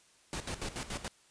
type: noise with tremolo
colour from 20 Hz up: pink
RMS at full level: -37 dBFS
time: 0.33-1.08 s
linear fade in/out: 0 ms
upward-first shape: square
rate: 7 Hz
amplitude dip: 75%
effects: white hiss -64 dBFS RMS until 1.3 s + resampled to 22050 Hz